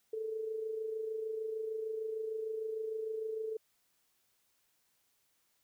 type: tone with amplitude modulation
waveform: sine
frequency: 440 Hz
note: A4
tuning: in tune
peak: -33 dBFS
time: 0.13-3.57 s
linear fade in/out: 5 ms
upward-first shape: sine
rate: 26.6 Hz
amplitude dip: 50%
effects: white hiss -75 dBFS RMS until 5.63 s